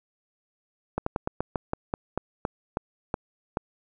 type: slowing click train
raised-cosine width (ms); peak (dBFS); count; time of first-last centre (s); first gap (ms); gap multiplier
1; -12; 13; 0.98-3.571; 84; 1.16
effects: none